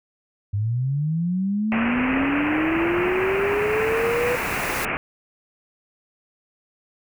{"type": "linear sweep", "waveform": "sine", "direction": "up", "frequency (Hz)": [98, 493.9], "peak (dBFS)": -20, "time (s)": [0.53, 4.36], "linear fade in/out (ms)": 10}
{"type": "low-pass noise", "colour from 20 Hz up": "white", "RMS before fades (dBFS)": -26, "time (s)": [1.72, 4.97], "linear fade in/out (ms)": 0, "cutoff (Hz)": 2700, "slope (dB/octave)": 96}
{"type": "noise with exponential growth", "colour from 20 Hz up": "white", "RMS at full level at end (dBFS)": -31, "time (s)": [1.9, 4.85], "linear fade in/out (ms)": 1, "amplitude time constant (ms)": 640}
{"effects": []}